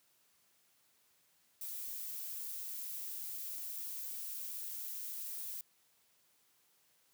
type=noise; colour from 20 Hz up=violet; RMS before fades=-43 dBFS; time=1.61-5.61 s; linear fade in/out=2 ms; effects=white hiss -72 dBFS RMS until 7.13 s + high-pass 80 Hz 12 dB/octave